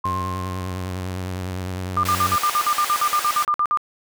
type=tone with exponential decay; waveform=sine; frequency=1060 Hz; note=C6; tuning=22 cents sharp; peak=-20 dBFS; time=0.04-1.47 s; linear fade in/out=5 ms; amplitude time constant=310 ms
type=tone with vibrato; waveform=sawtooth; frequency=92.1 Hz; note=F#2; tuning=7 cents flat; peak=-22 dBFS; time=0.05-2.36 s; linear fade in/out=5 ms; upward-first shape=sine; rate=9.9 Hz; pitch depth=47 cents each way
type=tone bursts; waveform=sine; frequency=1200 Hz; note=D6; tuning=37 cents sharp; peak=-16 dBFS; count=16; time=1.97-3.773 s; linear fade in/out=0 ms; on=63 ms; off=53 ms
type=high-pass noise; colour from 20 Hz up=pink; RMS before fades=-28 dBFS; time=2.05-3.45 s; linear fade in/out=5 ms; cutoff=900 Hz; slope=12 dB/octave
effects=none